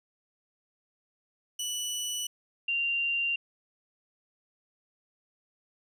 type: tone pair in turn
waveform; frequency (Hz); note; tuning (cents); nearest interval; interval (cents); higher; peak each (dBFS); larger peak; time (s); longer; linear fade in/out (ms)
20% pulse / sine; 2960 / 2776; F#7 / F7; 0 / -11; minor second; 111; first; -26 / -26; neither; 1.59-2.27 / 2.68-3.36; neither; 5
effects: none